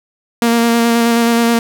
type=tone with vibrato; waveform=sawtooth; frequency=233.1 Hz; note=A#3; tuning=in tune; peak=-6 dBFS; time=0.42-1.59 s; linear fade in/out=2 ms; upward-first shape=square; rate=9.4 Hz; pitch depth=13 cents each way; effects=none